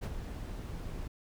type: noise with ADSR envelope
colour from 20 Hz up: brown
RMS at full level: -33 dBFS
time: 0.01-1.08 s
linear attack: 28 ms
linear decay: 51 ms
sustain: -7 dB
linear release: 10 ms
effects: none